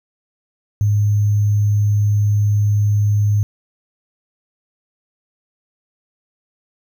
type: tone with sample-and-hold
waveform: sine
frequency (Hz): 103.83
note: G#2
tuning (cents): 0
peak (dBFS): -12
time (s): 0.81-3.43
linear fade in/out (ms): 0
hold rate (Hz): 6300
effects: none